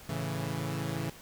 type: chord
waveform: sawtooth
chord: A major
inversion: none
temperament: equal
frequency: 110 / 138.59 / 164.81 Hz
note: A2 / C#3 / E3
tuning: 0 / 0 / 0 cents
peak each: -34 / -32 / -32 dBFS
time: 0.09-1.1 s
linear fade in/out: 5 ms
effects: pink hiss -51 dBFS RMS until 1.21 s